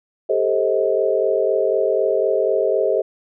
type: chord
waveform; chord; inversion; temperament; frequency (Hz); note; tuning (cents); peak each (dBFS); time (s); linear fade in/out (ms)
sine; A half-diminished seventh; third; just; 396 / 440 / 528 / 633.6; G4 / A4 / C5 / Eb5; +18 / 0 / +16 / +31; -21; 0.29-3.02; 10
effects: none